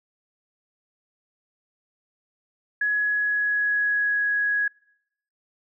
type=tone with pitch glide; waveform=sine; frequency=1682 to 1666.5 Hz; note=G#6 to G#6; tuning=+22 to +5 cents; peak=-20 dBFS; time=2.81-4.68 s; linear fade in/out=5 ms; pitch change=-17 cents; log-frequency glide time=3.03-4.24 s; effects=noise-tail reverb RT60 0.8 s tail -26 dB re dry